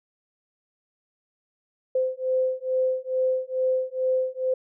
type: beating tone pair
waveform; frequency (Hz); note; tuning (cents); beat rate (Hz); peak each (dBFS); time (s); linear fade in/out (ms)
sine; 515 / 517.3; C5 / C5; -28 / -20; 2.3; -25; 1.95-4.54; 5
effects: none